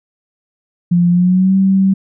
sine tone with pitch glide, 174.4 to 192.39 Hz, F3 to G3, -2 to -32 cents, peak -8 dBFS, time 0.91-1.94 s, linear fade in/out 10 ms, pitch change +170 cents, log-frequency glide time 1.1-1.55 s, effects none

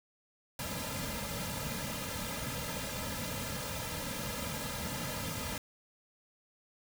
pink noise with comb filter, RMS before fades -38 dBFS, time 0.59-5.58 s, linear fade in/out 2 ms, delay 2.7 ms, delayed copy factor -0.95, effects none

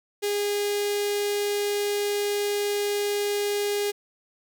sawtooth tone with notch filter, 409.8 Hz, G#4, 23 cents flat, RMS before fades -26 dBFS, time 0.22-3.92 s, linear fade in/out 20 ms, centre 1100 Hz, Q 0.65, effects none

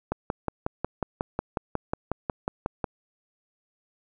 click train, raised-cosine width 1 ms, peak -12 dBFS, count 16, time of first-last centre 0.12-2.842 s, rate 5.51 Hz, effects none

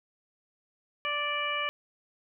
harmonic tone, 586 Hz, D5, 4 cents flat, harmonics 1 / 2 / 3 / 4 / 5, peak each -38 / -33 / -37 / -33 / -35 dBFS, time 1.05-1.69 s, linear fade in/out 0 ms, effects none

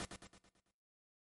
pink noise with echo, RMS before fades -43 dBFS, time 0-0.05 s, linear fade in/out 0 ms, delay 110 ms, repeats 6, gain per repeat -6 dB, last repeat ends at 0.71 s, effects noise-tail reverb RT60 0.7 s tail -21 dB re dry + MP3 48 kbps

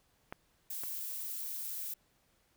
clicks, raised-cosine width 0.5 ms, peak -25 / -31 dBFS, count 2, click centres 0.325 / 0.836 s
violet noise, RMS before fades -40 dBFS, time 0.7-1.94 s, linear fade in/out 5 ms
effects pink hiss -72 dBFS RMS until 2.56 s

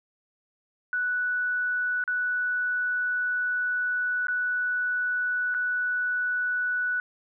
sine tone with dropouts, 1480 Hz, F#6, in tune, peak -24 dBFS, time 0.93-7 s, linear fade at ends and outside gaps 1 ms, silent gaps 2.039-2.077 / 4.27-4.283 / 5.542-5.547 s, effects none

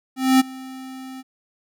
square tone with ADSR envelope, 261.6 Hz, C4, in tune, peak -11 dBFS, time 0.16-1.23 s, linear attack 240 ms, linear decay 19 ms, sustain -23 dB, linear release 31 ms, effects none

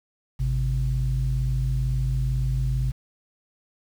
sine tone pair together, 52.19 / 130 Hz, G#1 / C3, +9 / -11 cents, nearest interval octave + major third, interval 1580 cents, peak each -23 dBFS, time 0.39-2.92 s, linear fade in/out 20 ms, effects tanh soft clip ceiling -15 dBFS + 8-bit

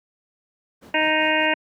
brown noise with tremolo, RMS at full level -36 dBFS, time 0.81-1.47 s, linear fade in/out 20 ms, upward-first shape sine, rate 5.1 Hz, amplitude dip 85%
harmonic tone, 311.1 Hz, D#4, in tune, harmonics 1 / 2 / 3 / 5 / 6 / 7 / 8 / 9, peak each -26 / -24 / -25 / -27 / -24 / -28 / -26 / -26 dBFS, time 0.94-1.54 s, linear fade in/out 5 ms
effects high-pass 200 Hz 12 dB/octave

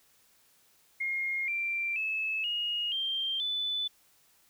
sine tone with pitch steps, 2138 / 2359 / 2602 / 2870 / 3167 / 3493 Hz, C7 / D7 / E7 / F7 / G7 / A7, +37 / +7 / -23 / +47 / +17 / -13 cents, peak -29 dBFS, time 1-3.88 s, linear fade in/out 10 ms, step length 480 ms, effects white hiss -65 dBFS RMS until 4.49 s

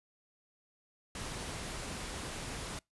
pink noise, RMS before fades -41 dBFS, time 1.15-2.79 s, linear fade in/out 2 ms, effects noise-tail reverb RT60 0.2 s tail -26 dB re dry + resampled to 24000 Hz

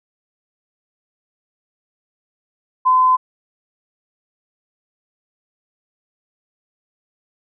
sine tone, 1022 Hz, C6, 41 cents flat, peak -10 dBFS, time 2.85-3.17 s, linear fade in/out 20 ms, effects none

